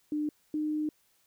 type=tone pair in turn; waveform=sine; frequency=300 / 304.7 Hz; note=D4 / D#4; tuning=+37 / -36 cents; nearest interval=unison; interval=27 cents; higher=second; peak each=-28 dBFS; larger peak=neither; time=0.12-0.29 / 0.54-0.89 s; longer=second; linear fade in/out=2 ms; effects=white hiss -69 dBFS RMS until 1.26 s